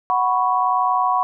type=chord; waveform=sine; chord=F# suspended fourth; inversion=none; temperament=equal; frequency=740 / 987.8 / 1108.7 Hz; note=F#5 / B5 / C#6; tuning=0 / 0 / 0 cents; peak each=-20 dBFS; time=0.1-1.23 s; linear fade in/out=0 ms; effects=none